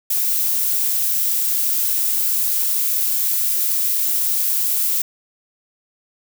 violet noise, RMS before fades -19 dBFS, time 0.1-5.02 s, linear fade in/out 5 ms, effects none

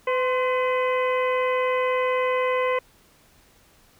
harmonic tone with a mistuned harmonic, 506 Hz, B4, 42 cents sharp, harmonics 1 / 2 / 3 / 4 / 5 / 6, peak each -22 / -26 / -38 / -30 / -35 / -42 dBFS, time 0.07-2.79 s, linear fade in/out 5 ms, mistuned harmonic 2, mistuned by +50 cents, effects pink hiss -57 dBFS RMS until 3.99 s

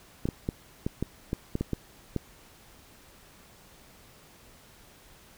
clicks, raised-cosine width 3 ms, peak -15 dBFS, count 10, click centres 0.255 / 0.288 / 0.489 / 0.865 / 1.026 / 1.331 / 1.554 / 1.61 / 1.733 / 2.163 s, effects pink hiss -55 dBFS RMS until 5.37 s

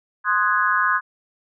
sine chord, Ab dominant seventh, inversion first, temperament equal, 1046.5 / 1244.5 / 1480 / 1661.2 Hz, C6 / Eb6 / Gb6 / Ab6, 0 / 0 / 0 / 0 cents, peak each -22 dBFS, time 0.24-1.01 s, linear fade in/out 50 ms, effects none

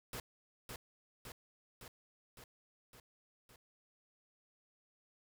pink noise with echo, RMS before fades -44 dBFS, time 0.13-0.2 s, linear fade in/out 2 ms, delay 560 ms, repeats 6, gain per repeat -3 dB, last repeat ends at 3.56 s, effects none

